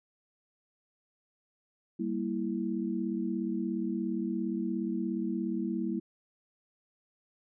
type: chord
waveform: sine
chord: E diminished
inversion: first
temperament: equal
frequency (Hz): 196 / 233.1 / 329.6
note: G3 / Bb3 / E4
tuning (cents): 0 / 0 / 0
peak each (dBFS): -34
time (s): 1.99-6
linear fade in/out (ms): 10
effects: none